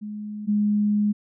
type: tone pair in turn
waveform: sine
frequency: 210 / 208.1 Hz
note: G#3 / G#3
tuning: +19 / +4 cents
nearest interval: unison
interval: 15 cents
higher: first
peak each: -30 / -18 dBFS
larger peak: second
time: 0.01-0.47 / 0.47-1.13 s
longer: second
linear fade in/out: 20 ms
effects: none